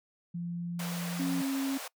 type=tone with pitch glide; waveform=sine; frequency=172.4 to 174 Hz; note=F3 to F3; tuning=-22 to -6 cents; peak=-33 dBFS; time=0.34-1.42 s; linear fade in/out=10 ms; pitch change=+16 cents; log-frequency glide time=0.52-1.29 s
type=high-pass noise; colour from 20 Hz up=pink; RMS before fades=-41 dBFS; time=0.79-1.88 s; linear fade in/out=5 ms; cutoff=460 Hz; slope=96 dB/octave
type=tone; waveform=sine; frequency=271.3 Hz; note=C#4; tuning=37 cents flat; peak=-29 dBFS; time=1.19-1.78 s; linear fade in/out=10 ms
effects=noise-tail reverb RT60 0.1 s tail -23 dB re dry